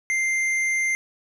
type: tone with hard clipping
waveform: sine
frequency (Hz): 2093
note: C7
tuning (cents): 0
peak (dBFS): -22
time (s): 0.1-0.95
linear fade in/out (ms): 0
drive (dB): 8
effects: none